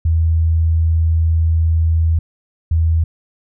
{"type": "tone pair in turn", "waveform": "sine", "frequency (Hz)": [81.4, 81.4], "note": ["E2", "E2"], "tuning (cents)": [-21, -21], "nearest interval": "unison", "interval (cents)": 0, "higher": "neither", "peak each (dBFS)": -11, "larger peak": "neither", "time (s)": [[0.05, 2.19], [2.71, 3.04]], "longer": "first", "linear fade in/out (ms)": 5, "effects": []}